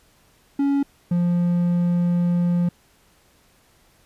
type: tone pair in turn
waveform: triangle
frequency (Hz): 280 / 174.61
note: C#4 / F3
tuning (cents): +18 / 0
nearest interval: minor sixth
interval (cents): 818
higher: first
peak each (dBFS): -15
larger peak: neither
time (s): 0.59-0.83 / 1.11-2.69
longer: second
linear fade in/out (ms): 5
effects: pink hiss -58 dBFS RMS until 4.05 s + resampled to 32000 Hz